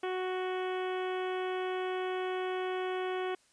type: harmonic tone with a mistuned harmonic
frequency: 370 Hz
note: F#4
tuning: in tune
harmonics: 1 / 2 / 3 / 4 / 5 / 6 / 7 / 8 / 9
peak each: -33 / -39 / -43 / -45 / -47 / -49 / -50 / -51 / -52 dBFS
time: 0.03-3.35 s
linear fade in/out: 5 ms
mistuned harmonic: 8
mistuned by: +17 cents
effects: white hiss -67 dBFS RMS until 3.52 s + resampled to 22050 Hz